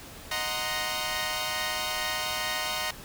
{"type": "chord", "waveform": "10% pulse", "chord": "C half-diminished seventh", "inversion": "first", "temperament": "equal", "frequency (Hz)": [622.3, 740, 932.3, 1046.5], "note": ["Eb5", "Gb5", "Bb5", "C6"], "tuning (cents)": [0, 0, 0, 0], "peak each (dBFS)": -26, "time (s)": [0.31, 2.91], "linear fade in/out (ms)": 5, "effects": ["pink hiss -45 dBFS RMS until 3.04 s"]}